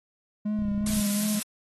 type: tone with vibrato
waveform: triangle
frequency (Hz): 207.7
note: G#3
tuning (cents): 0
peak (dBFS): -23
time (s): 0.45-1.4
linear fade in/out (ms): 10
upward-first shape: sine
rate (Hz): 2.7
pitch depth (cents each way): 37
type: click train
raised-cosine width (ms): 5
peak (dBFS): -25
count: 14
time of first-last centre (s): 0.59-0.999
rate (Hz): 31.8
type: noise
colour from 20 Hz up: blue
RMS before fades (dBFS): -29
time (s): 0.86-1.43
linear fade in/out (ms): 5
effects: AAC 32 kbps